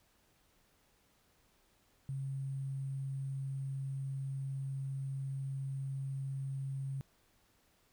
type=tone with sample-and-hold; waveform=sine; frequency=135.7 Hz; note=C#3; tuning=36 cents flat; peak=-36 dBFS; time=2.09-7.01 s; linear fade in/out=0 ms; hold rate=8820 Hz; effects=pink hiss -71 dBFS RMS until 7.92 s